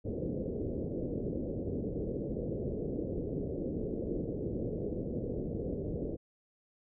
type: low-pass noise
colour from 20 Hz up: white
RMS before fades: -36 dBFS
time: 0.04-6.17 s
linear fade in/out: 20 ms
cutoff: 510 Hz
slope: 48 dB/octave
effects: none